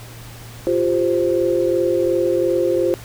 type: chord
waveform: sine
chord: F suspended second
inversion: none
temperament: equal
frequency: 349.2 / 392 / 523.3 Hz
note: F4 / G4 / C5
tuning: 0 / 0 / 0 cents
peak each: -18 / -22 / -19 dBFS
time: 0.67-2.94 s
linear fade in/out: 0 ms
effects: added 116 Hz sine -37 dBFS peak until 3.04 s + pink hiss -40 dBFS RMS until 3.04 s